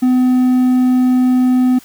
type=tone; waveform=triangle; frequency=253 Hz; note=B3; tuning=42 cents sharp; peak=-7 dBFS; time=0.02-1.79 s; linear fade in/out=10 ms; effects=white hiss -43 dBFS RMS until 1.84 s